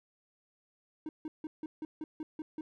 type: tone bursts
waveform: triangle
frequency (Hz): 311.1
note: D#4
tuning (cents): 0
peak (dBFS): -34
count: 9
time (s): 1.06-2.61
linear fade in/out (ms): 2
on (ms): 30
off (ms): 160
effects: none